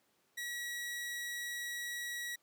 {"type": "tone", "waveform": "sawtooth", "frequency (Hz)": 1922, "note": "B6", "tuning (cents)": -48, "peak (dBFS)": -35, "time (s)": [0.37, 2.36], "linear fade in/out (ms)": 10, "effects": ["pink hiss -74 dBFS RMS until 2.42 s", "high-pass 200 Hz 12 dB/octave"]}